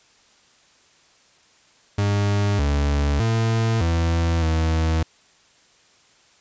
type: tone with pitch steps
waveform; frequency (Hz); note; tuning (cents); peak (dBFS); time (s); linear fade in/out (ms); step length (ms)
40% pulse; 101.7 / 71.8 / 113.1 / 83.5 / 80.4; G#2 / D2 / A2 / E2 / E2; -36 / -39 / +48 / +23 / -43; -17; 1.98-5.03; 5; 610
effects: white hiss -56 dBFS RMS until 6.4 s + resampled to 16000 Hz